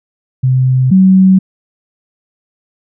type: tone pair in turn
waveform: sine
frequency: 129.2 / 188.84 Hz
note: C3 / F#3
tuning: -21 / +36 cents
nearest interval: perfect fifth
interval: 657 cents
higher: second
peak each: -7 / -3 dBFS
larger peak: second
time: 0.43-0.91 / 0.91-1.39 s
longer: neither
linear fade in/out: 10 ms
effects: none